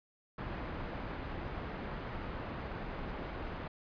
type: low-pass noise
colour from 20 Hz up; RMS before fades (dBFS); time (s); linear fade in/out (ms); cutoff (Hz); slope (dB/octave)
pink; -41; 0.38-3.68; 5; 1800; 12
effects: resampled to 11025 Hz